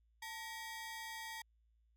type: ring-modulated tone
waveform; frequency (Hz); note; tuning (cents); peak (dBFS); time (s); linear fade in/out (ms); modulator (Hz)
sawtooth; 1396.9; F6; 0; -38; 0.22-1.42; 5; 502
effects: added 56 Hz sine -70 dBFS peak until 1.96 s